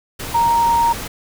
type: tone in noise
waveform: sine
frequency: 932.3 Hz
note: A#5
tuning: in tune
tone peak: -12 dBFS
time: 0.34-0.93 s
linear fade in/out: 10 ms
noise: pink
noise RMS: -28 dBFS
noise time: 0.19-1.08 s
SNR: +13 dB
effects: none